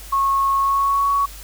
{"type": "tone with pitch glide", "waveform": "sine", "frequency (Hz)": [1095, 1119.9], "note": ["C#6", "C#6"], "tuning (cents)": [-22, 17], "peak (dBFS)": -15, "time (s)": [0.12, 1.26], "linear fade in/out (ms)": 10, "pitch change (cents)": 39, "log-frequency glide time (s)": [0.56, 1.1], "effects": ["added 50 Hz sine -37 dBFS peak until 1.43 s", "white hiss -40 dBFS RMS until 1.43 s"]}